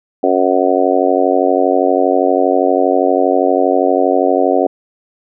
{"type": "harmonic tone", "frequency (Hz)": 92.5, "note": "F#2", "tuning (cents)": 0, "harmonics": [3, 4, 5, 6, 7, 8], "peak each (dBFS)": [-17, -17, -17, -17, -17, -17], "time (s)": [0.23, 4.67], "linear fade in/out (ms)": 5, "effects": []}